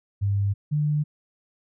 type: tone pair in turn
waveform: sine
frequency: 100 / 149.27 Hz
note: G2 / D3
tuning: +35 / +29 cents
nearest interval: perfect fifth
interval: 694 cents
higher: second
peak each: -20 / -20 dBFS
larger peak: neither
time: 0.21-0.54 / 0.71-1.04 s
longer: neither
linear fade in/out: 20 ms
effects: none

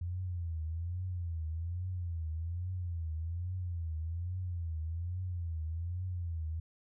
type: tone with vibrato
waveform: sine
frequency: 85.3 Hz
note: F2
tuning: 40 cents flat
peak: -34 dBFS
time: 0.01-6.6 s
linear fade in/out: 5 ms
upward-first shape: triangle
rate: 1.2 Hz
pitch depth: 150 cents each way
effects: none

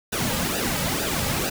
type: noise with flanger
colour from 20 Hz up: pink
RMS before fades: -25 dBFS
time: 0.12-1.5 s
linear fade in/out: 10 ms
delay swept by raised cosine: 0.91 to 2.91 ms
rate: 2.2 Hz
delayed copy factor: -0.75
effects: none

